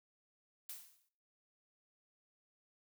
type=noise with exponential decay; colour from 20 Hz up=blue; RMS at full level=-44 dBFS; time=0.69-1.09 s; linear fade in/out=5 ms; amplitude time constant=86 ms; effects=noise-tail reverb RT60 0.5 s tail -17 dB re dry